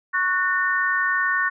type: chord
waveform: sine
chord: F# major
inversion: second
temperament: equal with one note detuned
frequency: 1108.7 / 1480 / 1817.9 Hz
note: C#6 / F#6 / A#6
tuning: 0 / 0 / -44 cents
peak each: -25 / -23 / -22 dBFS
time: 0.13-1.5 s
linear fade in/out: 20 ms
effects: none